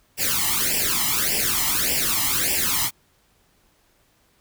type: noise with flanger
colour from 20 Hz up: white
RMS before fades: -22 dBFS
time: 0.17-2.91 s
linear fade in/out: 50 ms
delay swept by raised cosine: 0.38 to 1 ms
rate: 1.7 Hz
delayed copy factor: +0.9
effects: pink hiss -62 dBFS RMS until 4.4 s